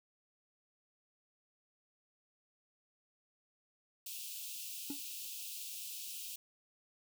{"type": "high-pass noise", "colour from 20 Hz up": "white", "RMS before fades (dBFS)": -45, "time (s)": [4.06, 6.36], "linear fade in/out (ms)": 5, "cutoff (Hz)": 2500, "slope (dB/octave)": 96}
{"type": "tone with exponential decay", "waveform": "triangle", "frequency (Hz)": 283.4, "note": "C#4", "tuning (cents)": 38, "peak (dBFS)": -33, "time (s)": [4.9, 5.01], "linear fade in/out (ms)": 2, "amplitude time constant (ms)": 23}
{"effects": []}